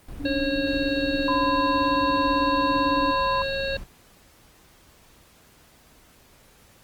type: noise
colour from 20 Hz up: brown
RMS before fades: -37 dBFS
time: 0.08-3.84 s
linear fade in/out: 5 ms
type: tone with tremolo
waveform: sine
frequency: 286 Hz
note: D4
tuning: 46 cents flat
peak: -21 dBFS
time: 0.19-3.15 s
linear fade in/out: 50 ms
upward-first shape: sine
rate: 18 Hz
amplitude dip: 85%
type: harmonic tone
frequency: 545 Hz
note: C#5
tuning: 29 cents flat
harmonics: 1 / 3 / 5 / 7 / 8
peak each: -27 / -32 / -34 / -35 / -36 dBFS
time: 0.25-3.77 s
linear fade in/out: 5 ms
type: tone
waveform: sine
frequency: 1015 Hz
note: B5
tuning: 47 cents sharp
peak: -22 dBFS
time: 1.28-3.42 s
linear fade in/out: 2 ms
effects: pink hiss -55 dBFS RMS until 6.83 s + Opus 32 kbps